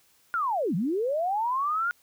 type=linear two-way sweep; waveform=sine; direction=down then up; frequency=1442 to 153.3 to 1442 Hz; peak=-24 dBFS; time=0.34-1.91 s; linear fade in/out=0 ms; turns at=0.75 s; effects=white hiss -63 dBFS RMS until 2.02 s